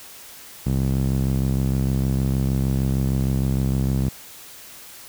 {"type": "tone with band-pass filter", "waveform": "sawtooth", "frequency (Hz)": 66.5, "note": "C2", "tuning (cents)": 29, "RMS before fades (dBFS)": -21, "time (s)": [0.66, 4.09], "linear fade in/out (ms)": 0, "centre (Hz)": 160, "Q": 1.4, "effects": ["white hiss -42 dBFS RMS until 5.08 s"]}